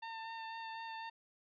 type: tone with vibrato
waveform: sawtooth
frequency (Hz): 902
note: A5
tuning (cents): +43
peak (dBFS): -39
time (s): 0.02-1.1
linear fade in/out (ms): 10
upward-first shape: sine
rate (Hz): 4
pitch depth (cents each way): 16
effects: resampled to 11025 Hz